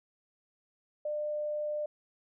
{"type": "tone", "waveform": "sine", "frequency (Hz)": 599, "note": "D5", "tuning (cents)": 34, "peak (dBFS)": -31, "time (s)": [1.05, 1.86], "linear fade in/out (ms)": 5, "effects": []}